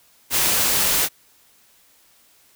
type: noise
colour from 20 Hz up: white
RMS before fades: -19 dBFS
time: 0.3-1.09 s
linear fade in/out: 50 ms
effects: white hiss -56 dBFS RMS until 2.55 s